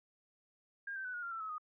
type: tone with pitch steps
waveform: sine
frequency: 1613 / 1553.6 / 1496.3 / 1441.2 / 1388.1 / 1336.9 / 1287.7 / 1240.2 Hz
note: G6 / G6 / F#6 / F#6 / F6 / E6 / E6 / D#6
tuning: +49 / -16 / +19 / -46 / -11 / +24 / -41 / -6 cents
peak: -39 dBFS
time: 0.87-1.582 s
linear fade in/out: 5 ms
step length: 89 ms
effects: none